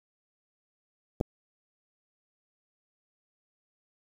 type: clicks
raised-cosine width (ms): 2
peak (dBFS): -28 / -12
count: 2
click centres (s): 1.203 / 1.211
effects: 8-bit